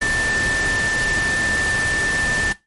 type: tone in noise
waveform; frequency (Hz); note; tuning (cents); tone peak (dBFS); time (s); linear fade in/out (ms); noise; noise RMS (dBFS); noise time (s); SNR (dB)
sine; 1778; A6; +18; -19; 0.01-2.53; 10; pink; -25; 0.01-2.53; +3
effects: noise-tail reverb RT60 0.2 s tail -17 dB re dry + MP3 48 kbps